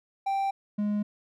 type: tone pair in turn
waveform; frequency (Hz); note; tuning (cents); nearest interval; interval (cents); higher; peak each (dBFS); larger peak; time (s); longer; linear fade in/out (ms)
triangle; 784 / 207.7; G5 / G#3; 0 / 0; octave + major seventh; 2300; first; -23; neither; 0.26-0.51 / 0.78-1.03; neither; 10
effects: none